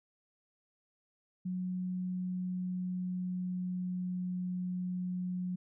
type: tone with pitch glide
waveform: sine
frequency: 182.8 to 181.22 Hz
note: F#3 to F#3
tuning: -21 to -36 cents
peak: -33 dBFS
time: 1.45-5.56 s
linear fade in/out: 10 ms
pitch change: -15 cents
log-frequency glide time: 1.75-4.4 s
effects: none